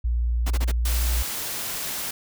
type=tone; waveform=sine; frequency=58.9 Hz; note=A#1; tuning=19 cents sharp; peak=-20 dBFS; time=0.04-1.23 s; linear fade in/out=10 ms
type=noise bursts; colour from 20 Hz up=pink; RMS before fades=-31 dBFS; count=4; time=0.46-0.719 s; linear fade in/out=10 ms; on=46 ms; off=25 ms
type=noise; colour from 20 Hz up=white; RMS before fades=-30 dBFS; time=0.85-2.11 s; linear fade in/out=5 ms
effects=none